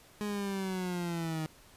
30% pulse linear sweep, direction down, 209.5 to 155.6 Hz, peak -30 dBFS, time 0.21-1.46 s, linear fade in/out 0 ms, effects pink hiss -58 dBFS RMS until 1.76 s + resampled to 32000 Hz

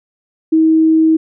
sine tone, 319.3 Hz, D#4, 45 cents sharp, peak -7 dBFS, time 0.52-1.17 s, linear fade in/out 10 ms, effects none

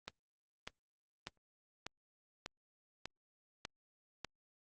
click train, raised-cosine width 0.2 ms, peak -24 dBFS, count 8, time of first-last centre 0.08-4.247 s, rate 1.68 Hz, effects Opus 24 kbps

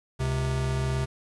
square tone pair together, 69.4 / 131.1 Hz, C#2 / C3, +3 / +4 cents, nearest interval major seventh, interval 1101 cents, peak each -31 / -27 dBFS, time 0.19-1.06 s, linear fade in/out 20 ms, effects resampled to 24000 Hz + 10-bit

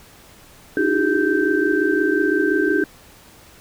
sine tone cluster, 297.6 / 323.3 / 373 / 409.1 / 1560 Hz, D4 / E4 / F#4 / G#4 / G6, +23 / -34 / +14 / -26 / -9 cents, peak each -22 dBFS, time 0.77-2.84 s, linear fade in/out 2 ms, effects pink hiss -47 dBFS RMS until 3.6 s

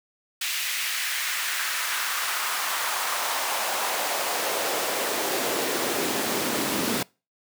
pink noise with high-pass filter sweep, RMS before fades -27 dBFS, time 0.41-7.03 s, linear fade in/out 5 ms, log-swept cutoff 2400 to 220 Hz, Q 1.6, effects noise-tail reverb RT60 0.3 s tail -25 dB re dry

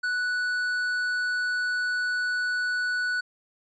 sine tone with tanh clipping, 1480 Hz, F#6, in tune, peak -26 dBFS, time 0.03-3.21 s, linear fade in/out 10 ms, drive 9 dB, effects resampled to 16000 Hz

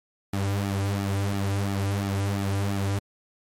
sawtooth tone with flanger, 99.2 Hz, G2, 21 cents sharp, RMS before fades -26 dBFS, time 0.33-2.99 s, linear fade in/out 5 ms, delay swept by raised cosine 1.9 to 4.7 ms, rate 2.9 Hz, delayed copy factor -0.8, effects MP3 64 kbps

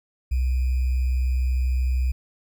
sine tone with sample-and-hold, 63.6 Hz, C2, 48 cents flat, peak -19 dBFS, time 0.31-2.12 s, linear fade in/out 10 ms, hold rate 2450 Hz, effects none

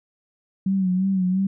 sine tone with vibrato, 188.1 Hz, F#3, 29 cents sharp, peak -18 dBFS, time 0.66-1.47 s, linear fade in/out 5 ms, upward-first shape sine, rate 2.9 Hz, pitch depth 59 cents each way, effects none

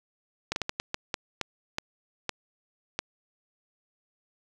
slowing click train, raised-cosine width 0.2 ms, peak -11 dBFS, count 11, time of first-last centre 0.52-2.99 s, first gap 41 ms, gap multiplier 1.37, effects none

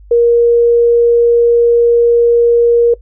sine tone, 471.8 Hz, A#4, 21 cents sharp, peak -5 dBFS, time 0.11-2.94 s, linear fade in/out 5 ms, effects noise-tail reverb RT60 0.1 s tail -20 dB re dry + added 50 Hz sine -35 dBFS peak until 3.01 s

